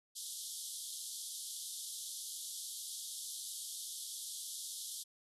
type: band-pass noise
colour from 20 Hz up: white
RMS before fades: -45 dBFS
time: 0.15-5.04 s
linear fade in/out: 20 ms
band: 3200 to 12000 Hz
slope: 96 dB/octave
effects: none